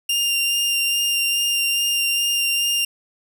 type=tone with vibrato; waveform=sawtooth; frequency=2794 Hz; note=F7; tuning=in tune; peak=-15 dBFS; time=0.09-2.85 s; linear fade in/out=5 ms; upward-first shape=sine; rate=2.4 Hz; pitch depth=11 cents each way; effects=none